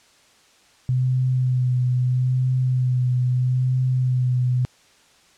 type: tone with vibrato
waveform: sine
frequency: 126.8 Hz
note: B2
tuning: 46 cents sharp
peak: -17 dBFS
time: 0.89-4.65 s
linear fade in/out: 0 ms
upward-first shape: sine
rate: 0.77 Hz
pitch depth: 22 cents each way
effects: white hiss -55 dBFS RMS until 5.37 s + low-pass 7000 Hz 12 dB/octave